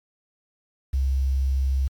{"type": "tone with quantisation", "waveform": "sine", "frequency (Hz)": 66.7, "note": "C2", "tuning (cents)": 34, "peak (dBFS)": -19, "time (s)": [0.93, 1.88], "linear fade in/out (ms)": 10, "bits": 8, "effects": ["MP3 96 kbps"]}